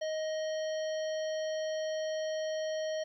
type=harmonic tone with a mistuned harmonic; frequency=626 Hz; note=D#5; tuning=10 cents sharp; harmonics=1 / 3 / 5 / 7 / 9; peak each=-32 / -46 / -47 / -51 / -50 dBFS; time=0.01-3.04 s; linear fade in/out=10 ms; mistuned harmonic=7; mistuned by=-25 cents; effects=12-bit